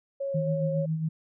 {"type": "tone with vibrato", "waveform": "sine", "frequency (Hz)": 547, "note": "C#5", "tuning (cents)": -23, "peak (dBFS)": -28, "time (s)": [0.2, 0.86], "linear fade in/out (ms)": 10, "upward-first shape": "square", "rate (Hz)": 3.7, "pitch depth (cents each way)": 13}
{"type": "tone with tremolo", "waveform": "sine", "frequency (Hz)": 159.1, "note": "D#3", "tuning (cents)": 39, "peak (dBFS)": -24, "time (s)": [0.34, 1.09], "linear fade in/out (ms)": 10, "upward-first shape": "sine", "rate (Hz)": 7.3, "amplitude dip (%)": 50}
{"effects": []}